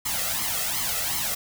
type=noise with flanger; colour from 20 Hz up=white; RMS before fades=-27 dBFS; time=0.05-1.35 s; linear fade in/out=10 ms; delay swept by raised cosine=0.95 to 1.56 ms; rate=2.7 Hz; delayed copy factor=+0.8; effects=none